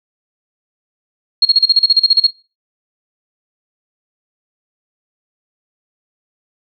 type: tone bursts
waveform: sine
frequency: 4274 Hz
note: C8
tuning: 36 cents sharp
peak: -5 dBFS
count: 13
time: 1.42-2.268 s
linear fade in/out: 5 ms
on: 32 ms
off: 36 ms
effects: noise-tail reverb RT60 0.3 s tail -19 dB re dry